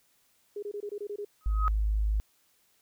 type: tone bursts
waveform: sine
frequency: 411.2 Hz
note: G#4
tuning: 17 cents flat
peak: -33 dBFS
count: 8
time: 0.56-1.249 s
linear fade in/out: 5 ms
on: 66 ms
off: 23 ms
type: tone with exponential growth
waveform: sine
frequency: 1265 Hz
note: D#6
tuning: 28 cents sharp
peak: -23 dBFS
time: 1.41-1.68 s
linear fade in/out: 0 ms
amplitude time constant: 57 ms
type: tone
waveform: sine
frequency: 52.6 Hz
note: G#1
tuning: 23 cents sharp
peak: -24 dBFS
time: 1.46-2.2 s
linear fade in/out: 0 ms
effects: white hiss -68 dBFS RMS until 2.81 s